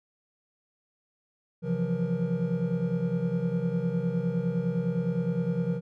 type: tone cluster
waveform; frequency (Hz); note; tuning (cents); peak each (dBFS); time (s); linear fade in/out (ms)
triangle; 132.9 / 167.7 / 177.5 / 472.4; C3 / E3 / F3 / A#4; +27 / +30 / +28 / +23; -32 / -28 / -27 / -32; 1.62-5.81; 50
effects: none